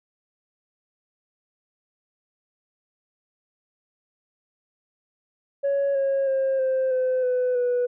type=tone with pitch steps; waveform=sine; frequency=558 / 546.2 / 534.7 / 523.3 / 512.3 / 501.4 / 490.8 Hz; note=C#5 / C#5 / C5 / C5 / C5 / B4 / B4; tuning=+11 / -26 / +37 / 0 / -37 / +26 / -11 cents; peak=-18 dBFS; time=5.63-7.87 s; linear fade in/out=20 ms; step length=320 ms; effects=tanh soft clip ceiling -18 dBFS